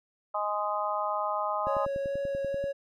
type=harmonic tone; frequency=207.7 Hz; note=G#3; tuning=in tune; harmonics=3 / 4 / 5 / 6; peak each=-33 / -33 / -33 / -33 dBFS; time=0.34-1.86 s; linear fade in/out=10 ms
type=tone with vibrato; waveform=triangle; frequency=554.4 Hz; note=C#5; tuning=in tune; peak=-27 dBFS; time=1.66-2.73 s; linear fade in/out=20 ms; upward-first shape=triangle; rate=2.3 Hz; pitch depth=11 cents each way
type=click train; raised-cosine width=3 ms; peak=-27 dBFS; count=11; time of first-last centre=1.67-2.641 s; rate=10.3 Hz
effects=none